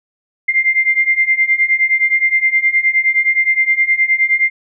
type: beating tone pair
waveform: sine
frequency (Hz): 2093 / 2102.6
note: C7 / C7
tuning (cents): 0 / +8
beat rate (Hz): 9.6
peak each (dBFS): -15 / -13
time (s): 0.48-4.5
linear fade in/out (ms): 10
effects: none